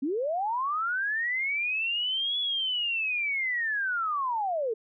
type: linear two-way sweep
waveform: sine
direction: up then down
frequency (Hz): 250.6 to 3422 to 422.2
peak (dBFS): -26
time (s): 0.02-4.74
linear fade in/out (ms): 10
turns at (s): 2.39
effects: none